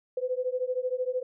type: beating tone pair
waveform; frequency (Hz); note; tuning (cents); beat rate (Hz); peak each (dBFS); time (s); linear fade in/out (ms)
sine; 499.8 / 512.8; B4 / C5; +21 / -35; 13; -30; 0.17-1.23; 5
effects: none